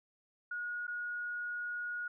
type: tone with dropouts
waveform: sine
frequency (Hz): 1446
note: F#6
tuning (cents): -40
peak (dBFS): -36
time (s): 0.51-2.08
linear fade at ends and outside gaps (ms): 5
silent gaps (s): 0.869-0.878
effects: none